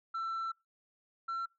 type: tone pair in turn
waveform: sine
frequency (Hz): 1339 / 1351.4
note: E6 / E6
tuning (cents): +27 / +43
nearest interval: unison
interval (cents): 16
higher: second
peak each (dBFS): -31 / -31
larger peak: neither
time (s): 0.14-0.52 / 1.28-1.46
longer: first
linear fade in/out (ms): 10
effects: noise-tail reverb RT60 0.2 s tail -24 dB re dry + tanh soft clip ceiling -33 dBFS